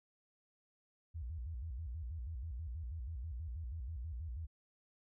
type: tone with vibrato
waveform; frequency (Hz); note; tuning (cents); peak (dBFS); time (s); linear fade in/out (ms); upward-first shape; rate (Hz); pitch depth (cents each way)
sine; 70; C#2; +18; -40; 1.14-4.47; 20; square; 6.2; 270
effects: none